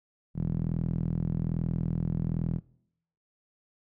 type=tone with band-pass filter; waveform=sawtooth; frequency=41.2 Hz; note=E1; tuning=in tune; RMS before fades=-30 dBFS; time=0.34-2.61 s; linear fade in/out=50 ms; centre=160 Hz; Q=2.8; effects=noise-tail reverb RT60 0.7 s tail -22 dB re dry